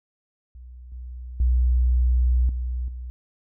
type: tone with level steps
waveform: sine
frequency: 61.74 Hz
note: B1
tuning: in tune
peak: -39 / -33 / -16 / -24 / -31 dBFS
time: 0.55-3.1 s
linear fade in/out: 0 ms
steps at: 0.92 / 1.4 / 2.49 / 2.88 s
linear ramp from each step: 2 ms
effects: none